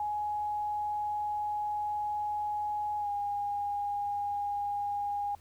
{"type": "tone with pitch glide", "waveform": "sine", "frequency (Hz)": [836, 816.4], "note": ["G#5", "G#5"], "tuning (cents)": [11, -30], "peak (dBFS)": -30, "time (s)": [0, 5.35], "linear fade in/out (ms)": 2, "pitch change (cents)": -41, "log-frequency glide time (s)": [2.99, 3.09], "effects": ["added 85 Hz sine -57 dBFS peak until 5.4 s", "pink hiss -63 dBFS RMS until 5.4 s"]}